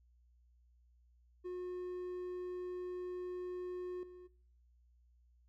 triangle tone with level steps, 361.1 Hz, F#4, 42 cents flat, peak -38 / -50 dBFS, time 1.44-4.28 s, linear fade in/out 20 ms, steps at 4.03 s, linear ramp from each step 2 ms, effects noise-tail reverb RT60 0.5 s tail -21 dB re dry + added 60 Hz sine -65 dBFS peak until 5.48 s

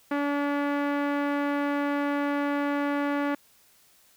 sawtooth tone with low-pass filter, 286.6 Hz, D4, 42 cents flat, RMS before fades -27 dBFS, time 0.11-3.35 s, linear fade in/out 5 ms, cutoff 1800 Hz, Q 1.3, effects white hiss -60 dBFS RMS until 4.16 s

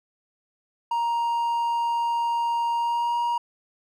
triangle tone with pitch glide, 937 to 948.4 Hz, A#5 to A#5, +9 to +30 cents, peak -20 dBFS, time 0.91-3.38 s, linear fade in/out 5 ms, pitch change +21 cents, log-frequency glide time 2.76-3.16 s, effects none

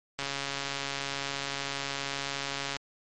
click train, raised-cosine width 0.2 ms, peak -15 dBFS, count 359, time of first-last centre 0.19-2.766 s, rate 139 Hz, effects MP3 48 kbps

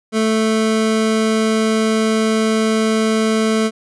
25% pulse tone, 220 Hz, A3, in tune, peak -10 dBFS, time 0.12-3.71 s, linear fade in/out 50 ms, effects resampled to 24000 Hz

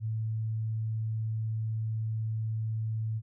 sine tone, 110.5 Hz, A2, 8 cents sharp, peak -29 dBFS, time 0-3.22 s, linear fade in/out 50 ms, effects none

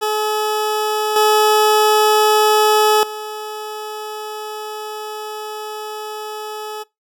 20% pulse tone with level steps, 427.2 Hz, G#4, 49 cents sharp, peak -12 / -6 / -21 dBFS, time 0.01-6.84 s, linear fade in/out 20 ms, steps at 1.16 / 3.03 s, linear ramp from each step 2 ms, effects noise-tail reverb RT60 0.2 s tail -23 dB re dry

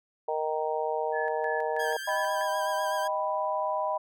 harmonic tone, 155.56 Hz, D#3, in tune, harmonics 3 / 4 / 5 / 6, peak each -31 / -32 / -33 / -34 dBFS, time 0.28-1.97 s, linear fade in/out 5 ms
sine tone with tremolo, 1717 Hz, A6, 43 cents flat, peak -32 dBFS, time 1.12-2.46 s, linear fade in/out 50 ms, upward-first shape square, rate 3.1 Hz, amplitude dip 70%
sawtooth tone with vibrato, 1600 Hz, G6, 35 cents sharp, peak -32 dBFS, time 1.79-3.08 s, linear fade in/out 10 ms, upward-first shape sine, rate 8 Hz, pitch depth 41 cents each way
sine chord, Eb augmented, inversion none, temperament equal, 622.3 / 784 / 987.8 Hz, Eb5 / G5 / B5, 0 / 0 / 0 cents, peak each -30 / -33 / -30 dBFS, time 2.07-3.98 s, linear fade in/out 10 ms
effects none

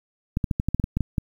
clicks, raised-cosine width 5 ms, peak -10 dBFS, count 11, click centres 0.371 / 0.442 / 0.512 / 0.599 / 0.686 / 0.746 / 0.798 / 0.841 / 0.97 / 1.007 / 1.182 s, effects 8-bit

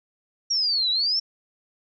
sine exponential two-way sweep, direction down then up, 5690 to 3837 to 5520 Hz, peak -20 dBFS, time 0.5-1.2 s, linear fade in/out 10 ms, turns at 0.9 s, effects none

